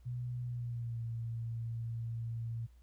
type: tone with pitch glide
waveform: sine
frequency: 122.7 to 115.15 Hz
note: B2 to A#2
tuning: -11 to -21 cents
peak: -36 dBFS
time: 0.05-2.67 s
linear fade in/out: 20 ms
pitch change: -110 cents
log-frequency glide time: 0.42-1.03 s
effects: added 60 Hz sine -57 dBFS peak until 2.82 s + pink hiss -75 dBFS RMS until 2.82 s